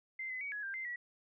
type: tone with pitch steps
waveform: sine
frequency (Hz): 2080 / 2028 / 2257 / 1679 / 1586 / 2079 / 1934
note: C7 / B6 / C#7 / G#6 / G6 / C7 / B6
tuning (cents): -11 / +45 / +31 / +18 / +20 / -12 / -37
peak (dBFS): -38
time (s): 0.19-0.96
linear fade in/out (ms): 5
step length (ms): 110
effects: none